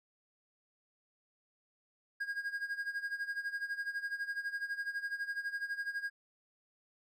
triangle tone with tremolo, 1630 Hz, G#6, 33 cents flat, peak -31 dBFS, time 2.2-6.1 s, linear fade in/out 10 ms, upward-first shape sine, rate 12 Hz, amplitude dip 80%, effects none

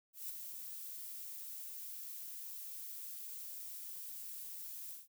violet noise with ADSR envelope, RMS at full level -42 dBFS, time 0.13-5.08 s, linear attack 160 ms, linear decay 23 ms, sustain -5 dB, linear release 170 ms, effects none

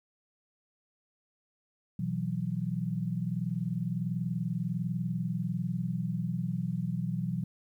sine chord, B suspended fourth, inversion none, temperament equal, 123.47 / 164.81 / 185 Hz, B2 / E3 / F#3, 0 / 0 / 0 cents, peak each -35 / -33 / -34 dBFS, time 1.99-7.44 s, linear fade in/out 5 ms, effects 11-bit

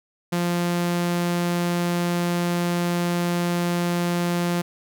sawtooth tone, 174.1 Hz, F3, 5 cents flat, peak -17 dBFS, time 0.32-4.62 s, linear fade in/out 10 ms, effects none

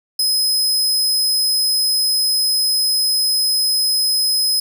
sawtooth tone, 5080 Hz, D#8, 35 cents sharp, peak -12 dBFS, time 0.19-4.6 s, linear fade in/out 5 ms, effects none

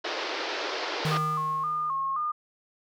pink band-pass noise, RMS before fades -32 dBFS, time 0.04-1.18 s, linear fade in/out 10 ms, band 330 to 5300 Hz, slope 48 dB/octave
square tone with exponential decay, 155.56 Hz, D#3, in tune, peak -25 dBFS, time 1.05-2.25 s, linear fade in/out 2 ms, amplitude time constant 260 ms
sine tone with vibrato, 1147 Hz, D6, 41 cents flat, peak -26 dBFS, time 1.11-2.32 s, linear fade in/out 10 ms, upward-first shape square, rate 1.9 Hz, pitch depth 100 cents each way
effects none

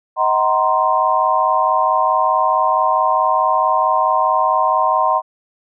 sine chord, C half-diminished seventh, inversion first, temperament just, 627.9 / 753.5 / 941.9 / 1046.5 Hz, Eb5 / Gb5 / Bb5 / C6, +16 / +31 / +18 / 0 cents, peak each -20 / -19 / -18 / -16 dBFS, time 0.16-5.22 s, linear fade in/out 50 ms, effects none

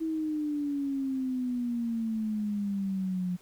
sine exponential sweep, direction down, 324.5 to 177.7 Hz, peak -28 dBFS, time 0-3.37 s, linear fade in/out 20 ms, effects pink hiss -59 dBFS RMS until 3.41 s

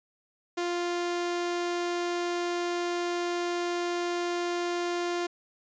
sawtooth tone, 349.2 Hz, F4, in tune, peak -24 dBFS, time 0.57-5.27 s, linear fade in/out 10 ms, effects resampled to 16000 Hz

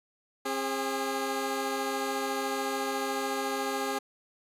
15% pulse tone pair together, 267.5 / 408.2 Hz, C4 / G#4, +38 / -30 cents, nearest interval perfect fifth, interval 732 cents, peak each -27 / -25 dBFS, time 0.45-3.99 s, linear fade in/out 10 ms, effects resampled to 32000 Hz

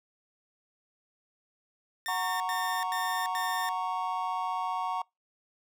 sawtooth tone bursts, 1810 Hz, A6, 48 cents sharp, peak -30 dBFS, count 4, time 2.06-3.69 s, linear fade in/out 0 ms, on 340 ms, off 90 ms
triangle chord, F# major, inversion none, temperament just, 740 / 925 / 1110 Hz, F#5 / A#5 / C#6, 0 / -14 / +2 cents, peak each -32 dBFS, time 2.08-5.02 s, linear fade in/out 5 ms
effects noise-tail reverb RT60 0.2 s tail -26 dB re dry

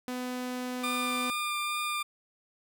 sawtooth tone, 250.5 Hz, B3, 25 cents sharp, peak -29 dBFS, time 0.08-1.3 s, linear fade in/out 0 ms
20% pulse tone with vibrato, 1200 Hz, D6, 37 cents sharp, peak -25 dBFS, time 0.83-2.03 s, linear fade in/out 10 ms, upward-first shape triangle, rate 2.3 Hz, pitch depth 11 cents each way
effects none

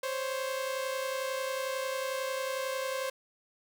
sawtooth tone pair together, 523.3 / 554.4 Hz, C5 / C#5, 0 / 0 cents, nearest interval minor second, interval 100 cents, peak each -29 / -34 dBFS, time 0.03-3.1 s, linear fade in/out 5 ms, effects none

